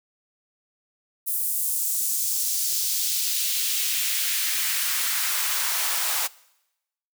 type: noise with high-pass filter sweep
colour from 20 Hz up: white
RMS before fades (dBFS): -25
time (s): 1.26-6.28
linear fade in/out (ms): 20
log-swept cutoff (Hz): 11000 to 750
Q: 1.2
effects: noise-tail reverb RT60 0.9 s tail -22 dB re dry